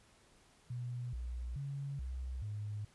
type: tone with pitch steps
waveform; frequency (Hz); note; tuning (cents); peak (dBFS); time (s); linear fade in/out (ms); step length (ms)
sine; 122.2 / 60.7 / 139.7 / 64.1 / 104.5; B2 / B1 / C#3 / C2 / G#2; -18 / -29 / +14 / -35 / +11; -38; 0.7-2.85; 5; 430
effects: pink hiss -66 dBFS RMS until 2.94 s + resampled to 24000 Hz